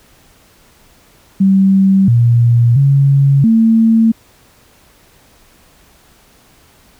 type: tone with pitch steps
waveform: sine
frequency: 193.1 / 118.4 / 138.8 / 225.1 Hz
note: G3 / A#2 / C#3 / A3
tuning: -26 / +27 / +3 / +40 cents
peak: -6 dBFS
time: 1.4-4.12 s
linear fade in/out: 10 ms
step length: 680 ms
effects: pink hiss -48 dBFS RMS until 6.99 s